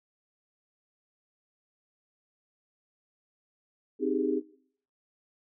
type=chord; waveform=sine; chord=Ab major seventh; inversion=first; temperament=equal; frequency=261.6 / 311.1 / 392 / 415.3 Hz; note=C4 / Eb4 / G4 / Ab4; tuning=0 / 0 / 0 / 0 cents; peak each=-31 dBFS; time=3.99-4.42 s; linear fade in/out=50 ms; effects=noise-tail reverb RT60 0.6 s tail -20 dB re dry